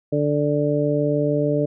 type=harmonic tone; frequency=146.83 Hz; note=D3; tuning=in tune; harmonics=1 / 2 / 3 / 4; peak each=-23 / -23 / -23 / -23 dBFS; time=0.12-1.66 s; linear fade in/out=10 ms; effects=none